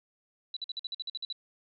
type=tone bursts; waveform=sine; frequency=3951 Hz; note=B7; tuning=in tune; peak=-33 dBFS; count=11; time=0.54-1.326 s; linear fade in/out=2 ms; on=26 ms; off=50 ms; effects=none